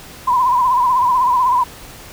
sine tone with vibrato, 1000 Hz, B5, 21 cents sharp, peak -11 dBFS, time 0.27-1.64 s, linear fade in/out 10 ms, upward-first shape triangle, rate 16 Hz, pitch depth 97 cents each way, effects pink hiss -37 dBFS RMS until 2.12 s

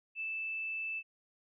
sine tone, 2637 Hz, E7, in tune, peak -35 dBFS, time 0.15-1.03 s, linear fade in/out 50 ms, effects none

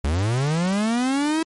45% pulse linear sweep, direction up, 65.41 to 327.8 Hz, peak -19 dBFS, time 0.04-1.43 s, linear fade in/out 5 ms, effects MP3 48 kbps

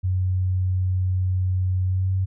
sine tone with pitch glide, 92.5 to 94.55 Hz, F#2 to F#2, 0 to +38 cents, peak -19 dBFS, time 0.03-2.26 s, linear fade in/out 20 ms, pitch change +38 cents, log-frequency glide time 1.85-2.12 s, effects none

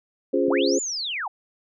sine chord, Db major seventh, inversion none, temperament equal, 277.2 / 349.2 / 415.3 / 523.3 Hz, Db4 / F4 / Ab4 / C5, 0 / 0 / 0 / 0 cents, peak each -24 dBFS, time 0.33-0.79 s, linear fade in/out 10 ms
sine linear two-way sweep, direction up then down, 101 to 7220 to 708 Hz, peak -26 dBFS, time 0.48-1.28 s, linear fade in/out 5 ms, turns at 0.8 s
effects none

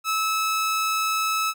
sawtooth tone, 1300 Hz, E6, 24 cents flat, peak -18 dBFS, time 0.04-1.54 s, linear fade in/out 50 ms, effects none

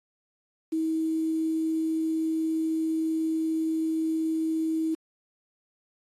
sine tone with quantisation, 320.2 Hz, D#4, 50 cents sharp, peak -24 dBFS, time 0.72-4.95 s, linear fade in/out 10 ms, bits 8, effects AAC 32 kbps

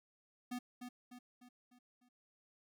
square tone with echo, 246.9 Hz, B3, in tune, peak -40 dBFS, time 0.51-0.59 s, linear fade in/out 10 ms, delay 300 ms, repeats 5, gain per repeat -6 dB, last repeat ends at 2.09 s, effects none

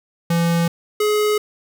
square tone pair in turn, 169.1 / 421.8 Hz, E3 / G#4, +44 / +27 cents, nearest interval octave + major third, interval 1583 cents, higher second, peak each -16 dBFS, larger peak neither, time 0.3-0.68 / 1-1.38 s, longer neither, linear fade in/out 5 ms, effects none

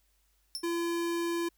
sawtooth tone with exponential decay, 5370 Hz, E8, 31 cents sharp, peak -28 dBFS, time 0.55-0.68 s, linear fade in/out 0 ms, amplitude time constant 28 ms
square tone, 340 Hz, F4, 46 cents flat, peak -30 dBFS, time 0.63-1.49 s, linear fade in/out 10 ms
effects added 50 Hz sine -70 dBFS peak until 1.57 s + white hiss -73 dBFS RMS until 1.57 s

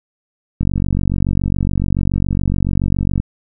click train, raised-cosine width 5 ms, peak -5 dBFS, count 123, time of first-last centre 0.61-3.2 s, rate 47.1 Hz, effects none

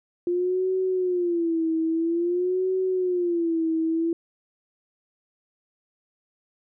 sine tone with vibrato, 348 Hz, F4, 6 cents flat, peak -21 dBFS, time 0.27-4.13 s, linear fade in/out 2 ms, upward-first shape sine, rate 0.5 Hz, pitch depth 130 cents each way, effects none

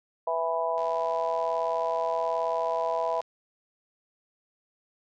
harmonic tone, 164.81 Hz, E3, in tune, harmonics 3 / 4 / 5 / 6, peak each -33 / -28 / -35 / -30 dBFS, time 0.27-3.21 s, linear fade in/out 5 ms
click train, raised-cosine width 0.2 ms, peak -31 dBFS, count 193, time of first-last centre 0.78-3.217 s, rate 78.8 Hz
effects none

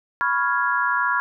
sine chord, C# dominant seventh, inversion third, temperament equal, 987.8 / 1108.7 / 1396.9 / 1661.2 Hz, B5 / C#6 / E#6 / G#6, 0 / 0 / 0 / 0 cents, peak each -24 / -26 / -23 / -24 dBFS, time 0.21-1.2 s, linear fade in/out 0 ms, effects none

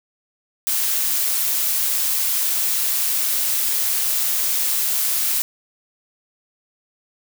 blue noise with amplitude modulation, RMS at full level -19 dBFS, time 0.67-5.42 s, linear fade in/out 0 ms, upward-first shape sine, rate 140 Hz, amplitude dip 30%, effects none

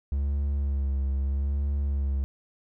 triangle tone with vibrato, 69.3 Hz, C#2, in tune, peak -22 dBFS, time 0.12-2.24 s, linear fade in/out 0 ms, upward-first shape sine, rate 0.79 Hz, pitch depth 39 cents each way, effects none

